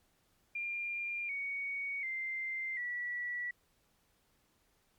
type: tone with pitch steps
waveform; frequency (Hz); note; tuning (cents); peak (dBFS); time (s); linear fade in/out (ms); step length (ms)
sine; 2397 / 2236 / 2087 / 1947; D7 / C#7 / C7 / B6; +35 / +14 / -5 / -25; -35; 0.55-3.51; 5; 740
effects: pink hiss -73 dBFS RMS until 4.98 s + MP3 96 kbps